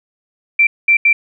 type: tone bursts at uneven times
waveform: sine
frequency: 2349 Hz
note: D7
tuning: in tune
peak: -7 dBFS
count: 3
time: 0.59-0.67 / 0.88-0.97 / 1.05-1.13 s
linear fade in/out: 5 ms
effects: none